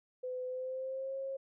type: tone with pitch glide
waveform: sine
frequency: 506 to 539.2 Hz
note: B4 to C#5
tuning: +42 to -48 cents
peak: -36 dBFS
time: 0.23-1.37 s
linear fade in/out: 10 ms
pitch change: +110 cents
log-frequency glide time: 0.46-1.15 s
effects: none